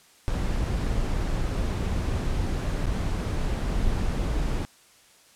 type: noise with dropouts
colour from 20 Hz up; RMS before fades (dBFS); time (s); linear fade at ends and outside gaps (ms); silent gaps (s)
brown; -26; 0.28-4.65; 0; 2.857-2.867
effects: white hiss -56 dBFS RMS until 5.35 s + low-pass 10000 Hz 12 dB/octave